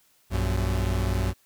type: tone pair together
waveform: 40% pulse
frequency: 59.72 / 94.8 Hz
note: A#1 / F#2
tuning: +43 / +43 cents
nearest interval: minor sixth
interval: 800 cents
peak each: -25 dBFS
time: 0.3-1.34 s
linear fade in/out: 50 ms
effects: white hiss -63 dBFS RMS until 1.45 s